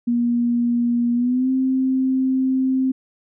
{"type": "tone with pitch glide", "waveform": "sine", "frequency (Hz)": [238.6, 261.7], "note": ["A#3", "C4"], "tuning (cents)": [41, 0], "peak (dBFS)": -16, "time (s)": [0.07, 2.92], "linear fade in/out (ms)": 10, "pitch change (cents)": 159, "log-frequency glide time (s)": [1.14, 1.5], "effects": []}